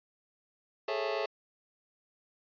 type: chord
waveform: sawtooth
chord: A major seventh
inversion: third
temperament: just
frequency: 412.5 / 440 / 550 / 660 Hz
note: G#4 / A4 / C#5 / E5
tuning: -12 / 0 / -14 / +2 cents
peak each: -32 dBFS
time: 0.88-1.26 s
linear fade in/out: 5 ms
effects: resampled to 11025 Hz